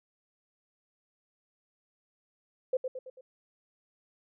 sine tone with echo, 515 Hz, C5, 28 cents flat, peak -24 dBFS, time 2.73-2.77 s, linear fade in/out 5 ms, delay 110 ms, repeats 4, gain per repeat -6 dB, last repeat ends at 3.21 s, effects none

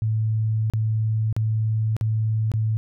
sine tone with dropouts, 109.8 Hz, A2, 3 cents flat, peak -19 dBFS, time 0.02-2.77 s, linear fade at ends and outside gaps 0 ms, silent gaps 0.7-0.736 / 1.327-1.365 / 1.966-2.011 / 2.517-2.538 s, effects none

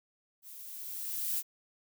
violet noise with level ramp, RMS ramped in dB -50 to -31 dBFS, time 0.42-1.43 s, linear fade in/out 50 ms, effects none

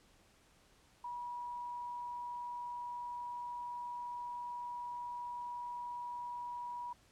sine tone, 968 Hz, B5, 35 cents flat, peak -40 dBFS, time 1.04-6.93 s, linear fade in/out 5 ms, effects pink hiss -67 dBFS RMS until 7.11 s + low-pass 10000 Hz 12 dB/octave

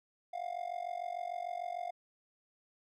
triangle tone with amplitude modulation, 706 Hz, F5, 19 cents sharp, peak -31 dBFS, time 0.33-1.91 s, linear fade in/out 10 ms, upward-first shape sine, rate 46.7 Hz, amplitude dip 90%, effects none

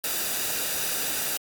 white noise with comb filter, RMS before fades -28 dBFS, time 0.04-1.37 s, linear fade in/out 0 ms, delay 0.93 ms, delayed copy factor -0.5, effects Opus 48 kbps

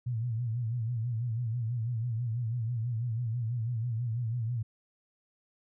sine tone with vibrato, 116.9 Hz, A#2, 5 cents sharp, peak -29 dBFS, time 0.06-4.63 s, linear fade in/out 10 ms, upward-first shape sine, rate 6.1 Hz, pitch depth 110 cents each way, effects none

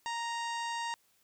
harmonic tone, 932.3 Hz, A#5, in tune, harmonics 1 / 2 / 3 / 4 / 5 / 6 / 7 / 8 / 9, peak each -35 / -41 / -45 / -47 / -49 / -51 / -52 / -53 / -54 dBFS, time 0.06-0.94 s, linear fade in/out 0 ms, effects white hiss -70 dBFS RMS until 1.23 s

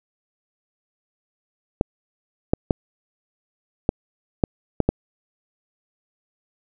clicks, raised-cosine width 2 ms, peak -3 dBFS, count 7, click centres 1.811 / 2.535 / 2.708 / 3.891 / 4.438 / 4.803 / 4.89 s, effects none

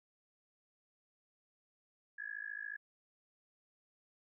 sine tone with amplitude modulation, 1684 Hz, G#6, 24 cents sharp, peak -37 dBFS, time 2.18-2.77 s, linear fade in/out 10 ms, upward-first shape sine, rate 54.1 Hz, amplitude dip 100%, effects none

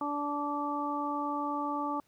harmonic tone, 290.7 Hz, D4, 18 cents flat, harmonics 1 / 2 / 3 / 4, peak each -35 / -41 / -35 / -35 dBFS, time 0.01-2 s, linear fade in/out 2 ms, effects pink hiss -70 dBFS RMS until 2.07 s + high-pass 80 Hz 12 dB/octave

